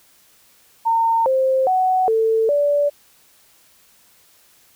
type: tone with pitch steps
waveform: sine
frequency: 912 / 526 / 745 / 446 / 579 Hz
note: A#5 / C5 / F#5 / A4 / D5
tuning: -38 / +9 / +12 / +23 / -25 cents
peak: -14 dBFS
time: 0.85-2.9 s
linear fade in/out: 20 ms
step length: 410 ms
effects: white hiss -54 dBFS RMS until 4.75 s